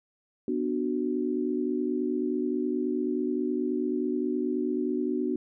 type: chord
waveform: sine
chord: B minor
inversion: none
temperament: just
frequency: 246.9 / 296.3 / 370.4 Hz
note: B3 / D4 / F#4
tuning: 0 / +15 / +2 cents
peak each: -30 dBFS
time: 0.48-5.36 s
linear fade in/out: 2 ms
effects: none